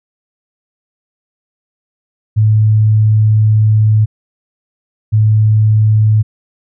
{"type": "tone pair in turn", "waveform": "sine", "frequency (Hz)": [108, 108], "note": ["A2", "A2"], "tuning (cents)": [-32, -32], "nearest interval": "unison", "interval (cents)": 0, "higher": "neither", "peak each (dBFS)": -6, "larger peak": "neither", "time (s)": [[2.36, 4.06], [5.12, 6.23]], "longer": "first", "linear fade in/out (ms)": 20, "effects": []}